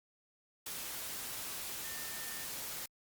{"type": "tone in noise", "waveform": "sine", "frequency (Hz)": 1800, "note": "A6", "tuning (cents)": 39, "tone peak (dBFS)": -50, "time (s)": [1.84, 2.45], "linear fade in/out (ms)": 5, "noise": "white", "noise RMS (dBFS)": -42, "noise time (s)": [0.66, 2.86], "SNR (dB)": -11, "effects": ["Opus 48 kbps"]}